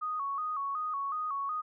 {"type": "tone with vibrato", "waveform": "sine", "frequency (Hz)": 1174.7, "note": "D6", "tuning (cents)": 0, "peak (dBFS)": -31, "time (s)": [0.01, 1.62], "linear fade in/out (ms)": 20, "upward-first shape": "square", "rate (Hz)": 2.7, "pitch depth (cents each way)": 97, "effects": []}